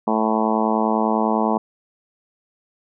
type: harmonic tone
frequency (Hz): 110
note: A2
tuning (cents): 0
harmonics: 2 / 3 / 4 / 5 / 6 / 7 / 8 / 9 / 10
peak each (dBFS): -21 / -27 / -26 / -29 / -26 / -26 / -25 / -26 / -31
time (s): 0.07-1.58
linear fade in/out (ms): 5
effects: none